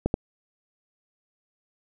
clicks, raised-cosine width 2 ms, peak -9 dBFS, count 2, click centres 0.06 / 0.141 s, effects none

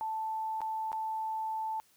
sine tone with dropouts, 880 Hz, A5, in tune, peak -32 dBFS, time 0.01-1.8 s, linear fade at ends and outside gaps 0 ms, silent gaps 0.606-0.616 / 0.918-0.929 s, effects white hiss -66 dBFS RMS until 1.96 s

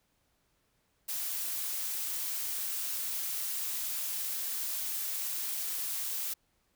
blue noise, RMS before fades -35 dBFS, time 1.08-6.34 s, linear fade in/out 10 ms, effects pink hiss -74 dBFS RMS until 6.75 s

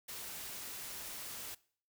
white noise, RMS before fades -45 dBFS, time 0.08-1.55 s, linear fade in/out 10 ms, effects noise-tail reverb RT60 0.5 s tail -21 dB re dry

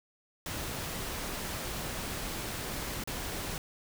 pink noise with dropouts, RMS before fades -37 dBFS, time 0.46-3.58 s, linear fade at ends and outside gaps 1 ms, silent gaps 3.038-3.074 s, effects none

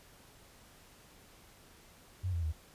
sine tone with pitch steps, 92.1 / 84.7 / 78.7 Hz, F#2 / E2 / D#2, -7 / +48 / +20 cents, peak -31 dBFS, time 2.23-2.527 s, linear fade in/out 20 ms, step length 99 ms, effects pink hiss -59 dBFS RMS until 2.74 s + resampled to 32000 Hz

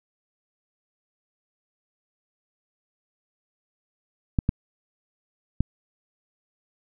clicks, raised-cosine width 5 ms, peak -8 dBFS, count 3, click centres 4.388 / 4.491 / 5.606 s, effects none

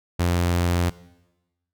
sawtooth tone, 87.31 Hz, F2, in tune, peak -15 dBFS, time 0.19-0.9 s, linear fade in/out 10 ms, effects noise-tail reverb RT60 1.0 s tail -19 dB re dry

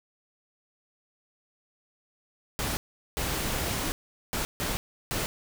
pink noise bursts at uneven times, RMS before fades -30 dBFS, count 5, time 2.59-2.77 / 3.17-3.92 / 4.33-4.45 / 4.6-4.77 / 5.11-5.26 s, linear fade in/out 0 ms, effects none

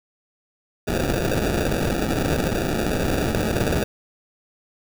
white noise with sample-and-hold, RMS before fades -22 dBFS, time 0.87-3.84 s, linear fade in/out 10 ms, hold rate 1050 Hz, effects none

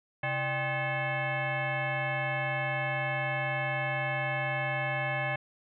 sine tone with frequency modulation, 790 Hz, G5, 13 cents sharp, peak -28 dBFS, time 0.23-5.36 s, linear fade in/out 5 ms, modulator 462 Hz, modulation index 3.6, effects none

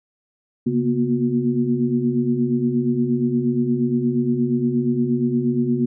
sine tone cluster, 136.1 / 234.6 / 243.1 / 364 Hz, C#3 / A#3 / B3 / F#4, -31 / +11 / -27 / -28 cents, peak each -25 / -23 / -20 / -25 dBFS, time 0.66-5.86 s, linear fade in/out 10 ms, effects none

